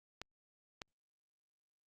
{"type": "clicks", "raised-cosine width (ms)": 0.2, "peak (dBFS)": -26, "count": 2, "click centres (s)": [0.216, 0.818], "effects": ["Opus 48 kbps"]}